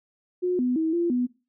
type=tone with pitch steps; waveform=sine; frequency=361 / 249.5 / 320.9 / 343.3 / 247.2 Hz; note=F#4 / B3 / E4 / F4 / B3; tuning=-43 / +18 / -46 / -30 / +2 cents; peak=-21 dBFS; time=0.42-1.27 s; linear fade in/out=20 ms; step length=170 ms; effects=noise-tail reverb RT60 0.3 s tail -18 dB re dry